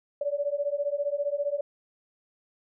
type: beating tone pair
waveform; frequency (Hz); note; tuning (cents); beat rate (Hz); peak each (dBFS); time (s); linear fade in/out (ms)
sine; 567 / 582; C#5 / D5; +39 / -16; 15; -29; 0.21-1.61; 5
effects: none